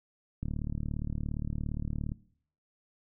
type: click train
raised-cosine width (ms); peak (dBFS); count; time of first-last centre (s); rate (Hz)
5; -22; 64; 0.43-2.119; 37.3
effects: noise-tail reverb RT60 0.6 s tail -21 dB re dry